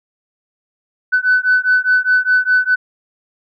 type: beating tone pair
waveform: sine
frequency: 1500 / 1504.9 Hz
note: F#6 / F#6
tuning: +23 / +29 cents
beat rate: 4.9 Hz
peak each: -13 dBFS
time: 1.12-2.76 s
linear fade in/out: 20 ms
effects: tanh soft clip ceiling -5 dBFS